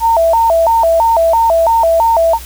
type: tone with vibrato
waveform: sine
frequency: 777 Hz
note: G5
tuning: 16 cents flat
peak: -7 dBFS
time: 0-2.39 s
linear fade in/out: 50 ms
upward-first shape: square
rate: 3 Hz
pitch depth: 280 cents each way
effects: added 60 Hz sine -29 dBFS peak until 2.45 s + white hiss -33 dBFS RMS until 2.45 s